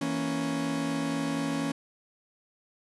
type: chord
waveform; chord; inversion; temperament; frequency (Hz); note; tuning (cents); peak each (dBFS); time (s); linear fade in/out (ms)
40% pulse; A# diminished; second; equal; 164.81 / 233.1 / 277.2; E3 / A#3 / C#4; 0 / 0 / 0; -34 / -34 / -29; 0.01-1.72; 5
effects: resampled to 24000 Hz + 10-bit